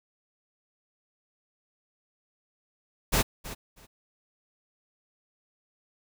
pink noise with echo, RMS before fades -23 dBFS, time 3.12-3.23 s, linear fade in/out 20 ms, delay 320 ms, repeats 2, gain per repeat -15 dB, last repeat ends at 3.87 s, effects none

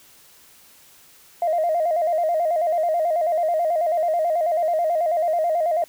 sine tone with vibrato, 660 Hz, E5, 2 cents sharp, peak -17 dBFS, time 1.42-5.84 s, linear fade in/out 2 ms, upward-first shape square, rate 9.2 Hz, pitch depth 89 cents each way, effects tanh soft clip ceiling -13 dBFS + white hiss -51 dBFS RMS until 5.88 s

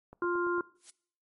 click train, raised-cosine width 1 ms, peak -34 dBFS, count 5, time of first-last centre 0.13-0.581 s, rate 8.87 Hz
harmonic tone, 350 Hz, F4, 4 cents sharp, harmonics 1 / 3 / 4, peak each -29 / -34 / -35 dBFS, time 0.22-0.61 s, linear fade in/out 2 ms
blue noise with exponential growth, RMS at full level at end -42 dBFS, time 0.75-0.9 s, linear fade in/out 2 ms, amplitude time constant 31 ms
effects noise-tail reverb RT60 0.6 s tail -21 dB re dry + MP3 48 kbps

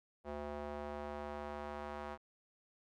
square tone with band-pass filter sweep, 73.42 Hz, D2, in tune, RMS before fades -44 dBFS, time 0.24-2.18 s, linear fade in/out 50 ms, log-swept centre 620 to 930 Hz, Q 1.3, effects none

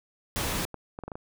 pink noise, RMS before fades -30 dBFS, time 0.36-0.65 s, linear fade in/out 0 ms
clicks, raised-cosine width 1 ms, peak -23 dBFS, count 8, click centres 0.595 / 0.651 / 0.743 / 0.989 / 1.037 / 1.08 / 1.118 / 1.155 s
effects none

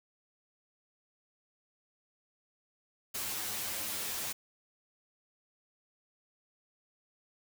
white noise with comb filter, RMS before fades -37 dBFS, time 3.14-4.33 s, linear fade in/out 10 ms, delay 9.5 ms, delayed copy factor +0.8, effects none

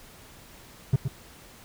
triangle tone with echo, 133.4 Hz, C3, 34 cents sharp, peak -14 dBFS, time 0.93-0.96 s, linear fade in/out 5 ms, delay 120 ms, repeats 1, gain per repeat -8 dB, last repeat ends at 1.08 s, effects pink hiss -50 dBFS RMS until 1.64 s

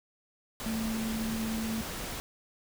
sine tone in noise, 222.6 Hz, A3, 20 cents sharp, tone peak -31 dBFS, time 0.66-1.81 s, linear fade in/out 0 ms, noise pink, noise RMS -38 dBFS, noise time 0.6-2.2 s, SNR +4 dB, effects none

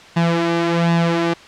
sawtooth tone with flanger, 168.8 Hz, E3, 41 cents sharp, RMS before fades -17 dBFS, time 0.16-1.34 s, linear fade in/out 10 ms, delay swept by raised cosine 1.1 to 3.4 ms, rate 1.3 Hz, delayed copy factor +0.65, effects white hiss -41 dBFS RMS until 1.47 s + low-pass 4000 Hz 12 dB/octave

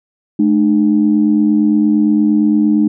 sine tone pair together, 214.1 / 302.8 Hz, A3 / D#4, -47 / -47 cents, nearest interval tritone, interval 600 cents, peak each -11 dBFS, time 0.39-2.88 s, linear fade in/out 5 ms, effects tanh soft clip ceiling -1 dBFS

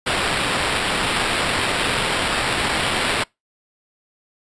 violet noise with sample-and-hold, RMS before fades -21 dBFS, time 0.06-3.24 s, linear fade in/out 10 ms, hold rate 6300 Hz, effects noise-tail reverb RT60 0.2 s tail -26 dB re dry + resampled to 22050 Hz

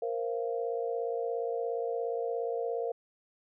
sine chord, Bb suspended second, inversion none, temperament equal with one note detuned, 466.2 / 523.3 / 689.2 Hz, Bb4 / C5 / F5, 0 / 0 / -23 cents, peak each -32 / -37 / -37 dBFS, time 0.02-2.92 s, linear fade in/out 5 ms, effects none

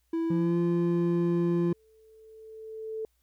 triangle tone with pitch glide, 329.6 to 345 Hz, E4 to F4, 0 to -21 cents, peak -24 dBFS, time 0.13-1.73 s, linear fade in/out 5 ms, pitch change +79 cents, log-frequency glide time 0.33-0.58 s
triangle tone, 171.2 Hz, F3, 34 cents flat, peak -24 dBFS, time 0.3-1.73 s, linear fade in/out 5 ms
sine tone with exponential growth, 440 Hz, A4, in tune, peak -30 dBFS, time 1.39-3.05 s, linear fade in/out 1 ms, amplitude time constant 360 ms
effects added 60 Hz sine -70 dBFS peak until 3.22 s + white hiss -75 dBFS RMS until 3.22 s

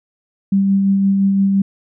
sine tone with tremolo, 196 Hz, G3, in tune, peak -10 dBFS, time 0.52-1.62 s, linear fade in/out 5 ms, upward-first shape sine, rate 5.8 Hz, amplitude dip 25%, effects none

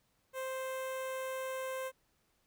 sawtooth tone with notch filter, 523.3 Hz, C5, in tune, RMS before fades -39 dBFS, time 0.33-1.92 s, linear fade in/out 50 ms, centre 4700 Hz, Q 1.1, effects pink hiss -75 dBFS RMS until 2.46 s

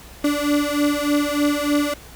35% pulse beating tone pair, 290 / 293.3 Hz, D4 / D4, -22 / -2 cents, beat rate 3.3 Hz, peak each -19 dBFS, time 0.24-1.94 s, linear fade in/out 5 ms, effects added 60 Hz sine -45 dBFS peak until 2.15 s + pink hiss -43 dBFS RMS until 2.15 s

